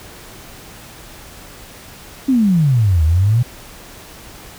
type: exponential two-way sweep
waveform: sine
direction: down then up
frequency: 277.2 to 76 to 125.7 Hz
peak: -10 dBFS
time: 2.28-3.43 s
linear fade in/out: 10 ms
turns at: 3.04 s
effects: pink hiss -38 dBFS RMS until 4.58 s